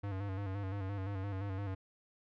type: tone with vibrato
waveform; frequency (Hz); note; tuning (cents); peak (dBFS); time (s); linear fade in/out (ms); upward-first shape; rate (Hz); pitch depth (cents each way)
square; 98; G2; 0; -37; 0.03-1.75; 10; square; 5.8; 52
effects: low-pass 2000 Hz 12 dB/octave